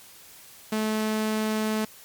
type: tone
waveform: sawtooth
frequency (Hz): 216.7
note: A3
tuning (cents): -26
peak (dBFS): -20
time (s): 0.72-1.85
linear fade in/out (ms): 5
effects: white hiss -49 dBFS RMS until 2.04 s + MP3 96 kbps